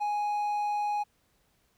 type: tone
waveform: triangle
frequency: 830.6 Hz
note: G#5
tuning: in tune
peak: -25 dBFS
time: 0-1.04 s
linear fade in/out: 20 ms
effects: pink hiss -70 dBFS RMS until 1.77 s